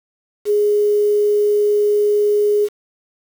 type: tone with quantisation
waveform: sine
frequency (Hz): 415.3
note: G#4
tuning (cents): 0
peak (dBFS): -12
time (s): 0.45-2.69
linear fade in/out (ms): 50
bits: 6
effects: none